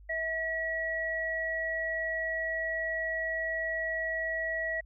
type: tone pair together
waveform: sine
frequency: 649.1 / 1926 Hz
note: E5 / B6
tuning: -27 / -44 cents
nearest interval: octave + perfect fifth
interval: 1883 cents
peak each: -35 / -31 dBFS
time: 0.09-4.81 s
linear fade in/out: 10 ms
effects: added 50 Hz sine -50 dBFS peak until 4.85 s